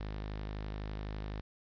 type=tone; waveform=sawtooth; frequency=51.91 Hz; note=G#1; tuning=in tune; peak=-34 dBFS; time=0-1.41 s; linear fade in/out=5 ms; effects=resampled to 11025 Hz + 11-bit